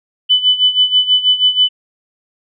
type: tone with tremolo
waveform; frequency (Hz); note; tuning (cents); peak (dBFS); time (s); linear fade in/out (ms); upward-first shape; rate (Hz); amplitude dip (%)
sine; 3000; F#7; +23; -6; 0.29-1.69; 20; sine; 6.2; 80
effects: none